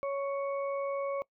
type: harmonic tone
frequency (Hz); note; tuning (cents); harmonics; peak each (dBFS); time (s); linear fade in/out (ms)
556; C#5; +5; 1 / 2 / 4; -31 / -38 / -47; 0.03-1.22; 0
effects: noise-tail reverb RT60 0.1 s tail -22 dB re dry